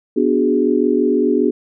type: chord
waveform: sine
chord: G# half-diminished seventh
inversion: first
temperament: equal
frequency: 246.9 / 293.7 / 370 / 415.3 Hz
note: B3 / D4 / F#4 / G#4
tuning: 0 / 0 / 0 / 0 cents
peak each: -18 dBFS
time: 0.16-1.51 s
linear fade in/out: 10 ms
effects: none